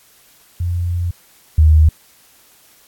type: tone pair in turn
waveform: sine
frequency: 87.31 / 77.78 Hz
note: F2 / D#2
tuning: 0 / 0 cents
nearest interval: major second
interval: 200 cents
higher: first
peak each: -16 / -6 dBFS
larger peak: second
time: 0.6-1.11 / 1.58-1.89 s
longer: first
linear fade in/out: 5 ms
effects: white hiss -50 dBFS RMS until 2.87 s + AAC 64 kbps